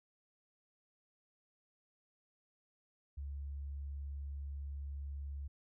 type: tone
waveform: sine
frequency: 70.4 Hz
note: C#2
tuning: 27 cents sharp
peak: -40 dBFS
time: 3.17-5.48 s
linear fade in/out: 10 ms
effects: none